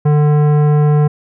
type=tone with tanh clipping; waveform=sine; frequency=148.8 Hz; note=D3; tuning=23 cents sharp; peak=-10 dBFS; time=0.05-1.08 s; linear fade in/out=10 ms; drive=15 dB; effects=none